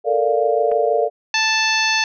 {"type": "chord", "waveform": "sine", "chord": "Bb major seventh", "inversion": "third", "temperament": "equal", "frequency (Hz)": [440, 466.2, 587.3, 698.5], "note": ["A4", "Bb4", "D5", "F5"], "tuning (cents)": [0, 0, 0, 0], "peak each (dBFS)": -20, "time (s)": [0.04, 1.1], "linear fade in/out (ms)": 50}
{"type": "clicks", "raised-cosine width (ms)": 0.5, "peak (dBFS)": -23, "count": 2, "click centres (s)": [0.715, 0.719]}
{"type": "harmonic tone", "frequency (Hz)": 880, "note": "A5", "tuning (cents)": 0, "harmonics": [1, 2, 3, 4, 5, 6, 7], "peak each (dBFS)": [-23, -21, -20, -26, -23, -29, -27], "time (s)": [1.34, 2.04], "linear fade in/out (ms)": 2}
{"effects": []}